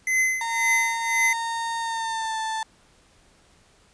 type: tone with tremolo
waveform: square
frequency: 2047 Hz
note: C7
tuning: 38 cents flat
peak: -18 dBFS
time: 0.07-1.33 s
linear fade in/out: 2 ms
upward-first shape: triangle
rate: 1.9 Hz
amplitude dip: 95%
type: tone with pitch glide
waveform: 35% pulse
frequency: 920 to 883 Hz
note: A#5 to A5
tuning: -23 to +6 cents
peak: -24 dBFS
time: 0.41-2.63 s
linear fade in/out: 2 ms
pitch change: -71 cents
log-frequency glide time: 1.79-2.38 s
effects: pink hiss -58 dBFS RMS until 3.93 s + resampled to 22050 Hz